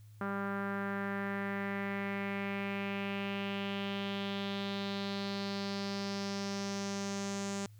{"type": "tone with low-pass filter sweep", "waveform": "sawtooth", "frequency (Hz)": 198.5, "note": "G3", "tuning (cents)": 22, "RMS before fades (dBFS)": -37, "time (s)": [0.21, 7.66], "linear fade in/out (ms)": 2, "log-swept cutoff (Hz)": [1400, 7100], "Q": 3.6, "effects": ["added 106 Hz sine -52 dBFS peak until 7.79 s", "white hiss -70 dBFS RMS until 7.79 s"]}